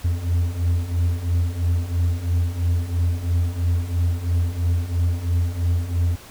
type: beating tone pair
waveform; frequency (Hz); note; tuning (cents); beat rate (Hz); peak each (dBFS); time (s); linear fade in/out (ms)
triangle; 84.5 / 87.5; E2 / F2; +43 / +4; 3; -22 / -18; 0.04-6.16; 10
effects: pink hiss -43 dBFS RMS until 6.3 s